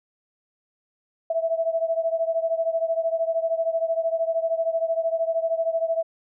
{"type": "beating tone pair", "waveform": "sine", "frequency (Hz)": [654, 667], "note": ["E5", "E5"], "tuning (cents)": [-14, 20], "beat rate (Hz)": 13, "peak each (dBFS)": [-23, -26], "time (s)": [1.3, 6.03], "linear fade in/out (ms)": 5, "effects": []}